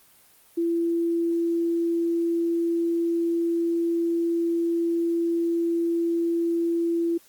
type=tone; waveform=sine; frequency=337.2 Hz; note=E4; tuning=39 cents sharp; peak=-21 dBFS; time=0.57-7.18 s; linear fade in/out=10 ms; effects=white hiss -56 dBFS RMS until 7.28 s + Opus 32 kbps